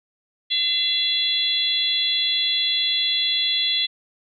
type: harmonic tone with a mistuned harmonic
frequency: 680 Hz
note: F5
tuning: 46 cents flat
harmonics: 3 / 4 / 5 / 6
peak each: -31 / -31 / -21 / -23 dBFS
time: 0.5-3.87 s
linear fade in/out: 20 ms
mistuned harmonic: 6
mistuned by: -19 cents
effects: none